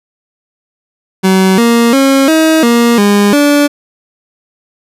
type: tone with pitch steps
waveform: 30% pulse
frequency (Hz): 189.2 / 234 / 271.5 / 318.2 / 235.9 / 203.8 / 289.8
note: F#3 / A#3 / C#4 / D#4 / A#3 / G#3 / D4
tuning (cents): +39 / +7 / -36 / +39 / +21 / -32 / -23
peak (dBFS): -3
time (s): 1.23-3.68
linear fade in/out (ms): 20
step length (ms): 350
effects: resampled to 32000 Hz